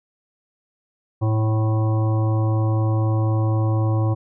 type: harmonic tone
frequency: 109.5 Hz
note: A2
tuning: 8 cents flat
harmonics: 1 / 3 / 5 / 7 / 9 / 10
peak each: -17 / -27 / -31 / -34 / -36 / -37 dBFS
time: 1.21-4.15 s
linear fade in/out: 20 ms
effects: none